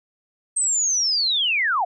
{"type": "linear sweep", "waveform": "sine", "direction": "down", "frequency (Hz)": [8360, 656], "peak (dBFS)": -18, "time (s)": [0.56, 1.85], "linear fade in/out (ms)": 10, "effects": []}